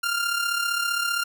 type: tone with amplitude modulation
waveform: sawtooth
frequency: 1396 Hz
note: F6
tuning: 1 cent flat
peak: -17 dBFS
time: 0.03-1.24 s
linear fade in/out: 10 ms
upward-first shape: sine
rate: 35.3 Hz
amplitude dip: 55%
effects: none